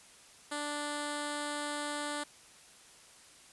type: tone with notch filter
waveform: 5% pulse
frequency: 293.7 Hz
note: D4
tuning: in tune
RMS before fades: -37 dBFS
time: 0.51-2.24 s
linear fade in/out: 10 ms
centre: 2500 Hz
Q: 1.4
effects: white hiss -57 dBFS RMS until 3.52 s + resampled to 24000 Hz